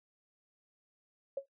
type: tone with exponential decay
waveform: sine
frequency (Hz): 549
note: C#5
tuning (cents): -17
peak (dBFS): -29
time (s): 1.37-1.46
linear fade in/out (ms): 5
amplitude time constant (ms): 18
effects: noise-tail reverb RT60 0.1 s tail -18 dB re dry